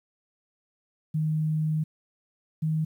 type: tone pair in turn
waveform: sine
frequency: 155.56 / 157.19 Hz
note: D#3 / D#3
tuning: 0 / +18 cents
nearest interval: unison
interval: 18 cents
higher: second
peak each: -23 dBFS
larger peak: neither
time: 1.14-1.84 / 2.62-2.85 s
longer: first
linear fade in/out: 10 ms
effects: 10-bit